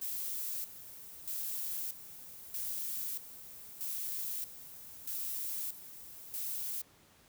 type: noise with tremolo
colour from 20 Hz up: violet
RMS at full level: -38 dBFS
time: 0.01-6.82 s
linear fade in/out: 10 ms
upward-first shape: square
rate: 0.79 Hz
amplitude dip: 75%
effects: pink hiss -63 dBFS RMS until 7.28 s + high-pass 60 Hz 12 dB/octave